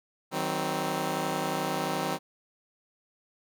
10% pulse chord, C diminished, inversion first, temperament just, 156.98 / 188.37 / 261.6 Hz, Eb3 / Gb3 / C4, +16 / +31 / 0 cents, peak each -25 / -25 / -25 dBFS, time 0.31-2.19 s, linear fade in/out 50 ms, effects none

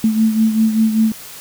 sine beating tone pair, 219.8 / 224.9 Hz, A3 / A3, -2 / +38 cents, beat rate 5.1 Hz, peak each -12 / -19 dBFS, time 0.04-1.12 s, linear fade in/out 2 ms, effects white hiss -35 dBFS RMS until 1.4 s

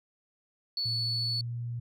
sine tone, 4435 Hz, C#8, in tune, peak -28 dBFS, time 0.77-1.41 s, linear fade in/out 2 ms
sine tone with pitch glide, 116 to 119.05 Hz, A#2 to A#2, -8 to +37 cents, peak -32 dBFS, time 0.85-1.8 s, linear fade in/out 10 ms, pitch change +45 cents, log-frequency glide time 1.04-1.55 s
effects tanh soft clip ceiling -22 dBFS

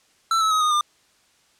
square tone with pitch steps, 1333 / 1298.8 / 1265.5 / 1233 / 1201.4 Hz, E6 / E6 / D#6 / D#6 / D6, +19 / -26 / +29 / -16 / +39 cents, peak -18 dBFS, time 0.31-0.81 s, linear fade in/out 2 ms, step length 100 ms, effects white hiss -60 dBFS RMS until 1.59 s + low-pass 8000 Hz 12 dB/octave

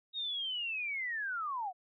sine linear sweep, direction down, 3777 to 696 Hz, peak -34 dBFS, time 0.13-1.73 s, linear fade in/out 50 ms, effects none

